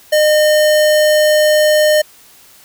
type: tone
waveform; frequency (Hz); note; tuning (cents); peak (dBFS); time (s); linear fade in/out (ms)
square; 609; D#5; -37; -9; 0.12-2.02; 10
effects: white hiss -44 dBFS RMS until 2.64 s